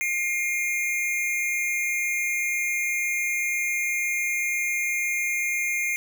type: tone pair together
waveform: square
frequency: 2123 / 2409 Hz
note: C7 / D7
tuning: +25 / +43 cents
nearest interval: major second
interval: 218 cents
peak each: -26 / -29 dBFS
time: 0.01-5.96 s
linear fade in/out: 0 ms
effects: none